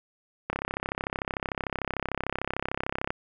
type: click train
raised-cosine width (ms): 0.5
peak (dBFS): -13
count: 88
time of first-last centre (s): 0.5-3.105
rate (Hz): 33.4
effects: none